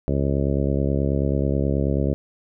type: harmonic tone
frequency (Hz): 69.3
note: C#2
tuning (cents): 0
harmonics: 1 / 2 / 3 / 4 / 5 / 6 / 7 / 8 / 9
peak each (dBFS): -24 / -24 / -27 / -28 / -30 / -30 / -33 / -31 / -35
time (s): 0.08-2.14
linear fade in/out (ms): 0
effects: none